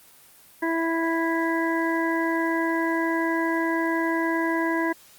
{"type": "harmonic tone", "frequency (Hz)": 329.6, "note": "E4", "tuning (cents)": 0, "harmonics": [1, 2, 3, 5, 6], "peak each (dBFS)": [-24, -31, -29, -30, -32], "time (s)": [0.62, 4.93], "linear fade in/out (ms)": 10, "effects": ["white hiss -52 dBFS RMS until 5.18 s", "Opus 24 kbps"]}